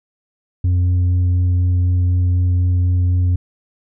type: tone with tanh clipping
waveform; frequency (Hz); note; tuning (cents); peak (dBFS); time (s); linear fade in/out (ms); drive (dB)
sine; 89.6; F2; +45; -13; 0.64-3.36; 5; 3
effects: none